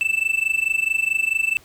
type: tone with amplitude modulation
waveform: triangle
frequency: 2648 Hz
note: E7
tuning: 7 cents sharp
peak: -13 dBFS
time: 0.01-1.57 s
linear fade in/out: 0 ms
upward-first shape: sine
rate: 24.6 Hz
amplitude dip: 90%
effects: pink hiss -51 dBFS RMS until 1.64 s